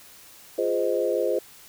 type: chord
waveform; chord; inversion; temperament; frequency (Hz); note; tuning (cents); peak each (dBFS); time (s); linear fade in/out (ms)
sine; F minor seventh; none; equal with one note detuned; 349.2 / 415.3 / 517.2 / 622.3; F4 / Ab4 / C5 / Eb5; 0 / 0 / -20 / 0; -28 / -27 / -25 / -29; 0.58-1.39; 5
effects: white hiss -49 dBFS RMS until 1.68 s